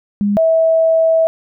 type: tone pair in turn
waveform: sine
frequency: 203.9 / 650.2 Hz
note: G#3 / E5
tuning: -32 / -24 cents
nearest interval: octave + minor sixth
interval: 2008 cents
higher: second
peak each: -12 / -9 dBFS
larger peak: second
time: 0.21-0.37 / 0.37-1.27 s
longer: second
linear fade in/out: 0 ms
effects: none